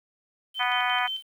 sine tone with tremolo, 3093 Hz, G7, 24 cents flat, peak -28 dBFS, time 0.54-1.23 s, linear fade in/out 50 ms, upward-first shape square, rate 5.6 Hz, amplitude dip 55%
harmonic tone, 246.9 Hz, B3, in tune, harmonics 3 / 4 / 5 / 6 / 7 / 8 / 9 / 10, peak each -29 / -30 / -31 / -32 / -32 / -33 / -34 / -34 dBFS, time 0.59-1.08 s, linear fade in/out 20 ms
effects 9-bit

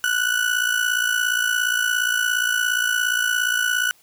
35% pulse tone with amplitude modulation, 1480 Hz, F#6, in tune, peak -14 dBFS, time 0.04-3.91 s, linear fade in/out 0 ms, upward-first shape sine, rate 57.2 Hz, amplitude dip 70%, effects white hiss -56 dBFS RMS until 4.02 s

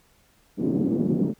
white band-pass noise, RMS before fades -23 dBFS, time 0.57-1.34 s, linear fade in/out 50 ms, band 160 to 310 Hz, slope 24 dB/octave, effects pink hiss -61 dBFS RMS until 1.39 s

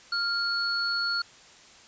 sine tone pair together, 1396.9 / 4388 Hz, F6 / C#8, 0 / -18 cents, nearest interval octave + minor sixth, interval 1982 cents, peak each -28 dBFS, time 0.12-1.22 s, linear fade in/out 5 ms, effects white hiss -52 dBFS RMS until 1.87 s + resampled to 16000 Hz

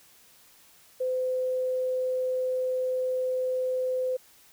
sine tone, 511 Hz, C5, 41 cents flat, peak -25 dBFS, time 1-4.17 s, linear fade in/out 10 ms, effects white hiss -57 dBFS RMS until 4.52 s

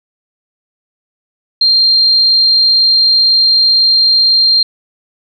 sine tone, 4186 Hz, C8, in tune, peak -6 dBFS, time 1.61-4.63 s, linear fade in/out 5 ms, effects none

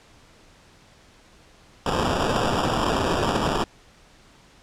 white noise with sample-and-hold, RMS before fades -23 dBFS, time 1.86-3.64 s, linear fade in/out 2 ms, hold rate 2100 Hz, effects pink hiss -53 dBFS RMS until 4.62 s + low-pass 7000 Hz 12 dB/octave

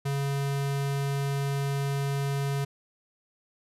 square tone, 139.5 Hz, C#3, 11 cents sharp, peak -27 dBFS, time 0.05-2.65 s, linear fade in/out 10 ms, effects resampled to 32000 Hz

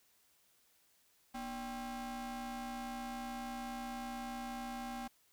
40% pulse ring-modulated tone, 272.4 Hz, C#4, 30 cents flat, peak -37 dBFS, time 1.34-5.08 s, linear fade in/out 10 ms, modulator 513 Hz, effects white hiss -71 dBFS RMS until 5.32 s

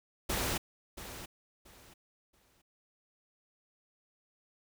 pink noise with echo, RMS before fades -33 dBFS, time 0.29-0.58 s, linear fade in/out 10 ms, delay 680 ms, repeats 3, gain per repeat -12 dB, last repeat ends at 2.62 s, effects none

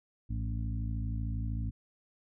harmonic tone with a mistuned harmonic, 56.2 Hz, A1, 37 cents sharp, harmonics 1 / 2 / 3 / 4 / 5, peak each -34 / -35 / -47 / -43 / -47 dBFS, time 0.29-1.71 s, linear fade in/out 20 ms, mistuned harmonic 2, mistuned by -51 cents, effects none

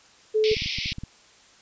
sine tone, 432.6 Hz, A4, 29 cents flat, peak -18 dBFS, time 0.34-0.55 s, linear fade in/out 20 ms
pink band-pass noise, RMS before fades -30 dBFS, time 0.44-0.93 s, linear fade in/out 0 ms, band 2100 to 5500 Hz, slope 96 dB/octave
clicks, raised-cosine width 5 ms, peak -22 dBFS, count 9, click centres 0.515 / 0.568 / 0.621 / 0.66 / 0.786 / 0.859 / 0.921 / 0.984 / 1.036 s
effects white hiss -54 dBFS RMS until 1.61 s + resampled to 16000 Hz

